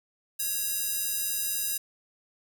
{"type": "tone with high-pass filter", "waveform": "square", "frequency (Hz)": 552, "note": "C#5", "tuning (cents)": -7, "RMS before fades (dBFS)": -30, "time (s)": [0.39, 1.78], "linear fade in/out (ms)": 10, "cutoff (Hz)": 8900, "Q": 0.53, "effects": []}